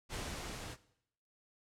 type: noise with level ramp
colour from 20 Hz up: pink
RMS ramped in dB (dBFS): -40 to -46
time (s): 0.09-0.77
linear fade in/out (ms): 50
effects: noise-tail reverb RT60 0.7 s tail -17 dB re dry + low-pass 9000 Hz 12 dB/octave